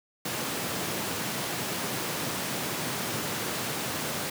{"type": "high-pass noise", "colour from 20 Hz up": "pink", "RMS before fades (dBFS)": -32, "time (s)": [0.25, 4.3], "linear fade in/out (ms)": 5, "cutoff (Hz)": 120, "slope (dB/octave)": 24, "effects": []}